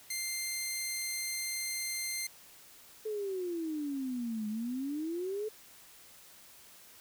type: tone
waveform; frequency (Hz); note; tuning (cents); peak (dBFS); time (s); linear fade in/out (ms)
10% pulse; 2093; C7; 0; -25; 0.1-2.27; 5
type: exponential two-way sweep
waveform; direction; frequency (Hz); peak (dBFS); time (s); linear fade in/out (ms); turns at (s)
sine; down then up; 440.1 to 209.2 to 440.1; -33; 3.05-5.49; 10; 4.48
effects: white hiss -56 dBFS RMS until 7 s